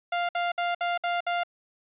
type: tone bursts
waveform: sawtooth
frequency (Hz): 698.5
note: F5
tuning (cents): 0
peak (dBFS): -21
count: 6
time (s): 0.12-1.435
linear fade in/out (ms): 5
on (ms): 170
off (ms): 59
effects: resampled to 8000 Hz